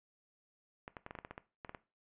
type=clicks; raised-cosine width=0.5 ms; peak=-29 dBFS; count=12; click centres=0.879 / 0.968 / 1.064 / 1.109 / 1.152 / 1.188 / 1.249 / 1.31 / 1.379 / 1.648 / 1.694 / 1.748 s; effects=noise-tail reverb RT60 0.3 s tail -17 dB re dry + resampled to 8000 Hz